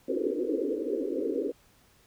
white band-pass noise, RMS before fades -30 dBFS, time 0.08-1.52 s, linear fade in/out 5 ms, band 260 to 510 Hz, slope 96 dB/octave, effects pink hiss -62 dBFS RMS until 2.06 s

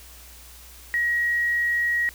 sine tone, 1900 Hz, A#6, 33 cents sharp, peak -20 dBFS, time 0.94-2.09 s, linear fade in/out 0 ms, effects added 60 Hz sine -47 dBFS peak until 2.14 s + white hiss -47 dBFS RMS until 2.14 s

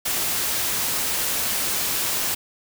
white noise, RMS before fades -24 dBFS, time 0.05-2.35 s, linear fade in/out 10 ms, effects none

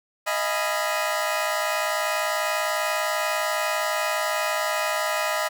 20% pulse chord, F half-diminished seventh, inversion third, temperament equal with one note detuned, 622.3 / 682.5 / 830.6 / 987.8 Hz, Eb5 / F5 / Ab5 / Cb6, 0 / -40 / 0 / 0 cents, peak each -21 / -26 / -26 / -25 dBFS, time 0.26-5.49 s, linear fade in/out 20 ms, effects none

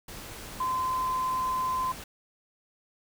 sine tone in noise, 1030 Hz, C6, 28 cents flat, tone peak -26 dBFS, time 0.6-1.92 s, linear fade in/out 5 ms, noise pink, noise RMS -42 dBFS, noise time 0.08-2.04 s, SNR +13 dB, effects none

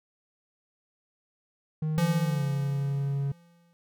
triangle tone with pitch glide, 155.56 to 139.39 Hz, D#3 to C#3, 0 to +10 cents, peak -24 dBFS, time 1.82-3.32 s, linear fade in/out 5 ms, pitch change -190 cents, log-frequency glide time 2.23-2.43 s
square tone with exponential decay, 170.9 Hz, F3, 37 cents flat, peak -23 dBFS, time 1.98-3.73 s, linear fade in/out 0 ms, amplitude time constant 380 ms
effects none

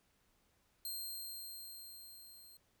10% pulse tone with level ramp, 4186 Hz, C8, in tune, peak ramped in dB -33 to -50 dBFS, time 0.85-2.57 s, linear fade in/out 2 ms, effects pink hiss -75 dBFS RMS until 2.8 s

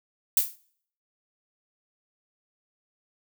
violet noise with exponential decay, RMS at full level -17 dBFS, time 0.37-0.56 s, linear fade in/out 2 ms, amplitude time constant 41 ms, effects noise-tail reverb RT60 0.6 s tail -22 dB re dry

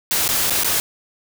white noise with dropouts, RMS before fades -19 dBFS, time 0.11-0.8 s, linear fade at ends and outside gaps 0 ms, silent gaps 0.278-0.289 / 0.498-0.506 / 0.635-0.645 s, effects none

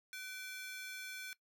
sawtooth ring-modulated tone, 1925 Hz, B6, 45 cents flat, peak -38 dBFS, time 0.13-1.33 s, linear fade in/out 0 ms, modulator 413 Hz, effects noise-tail reverb RT60 0.1 s tail -19 dB re dry

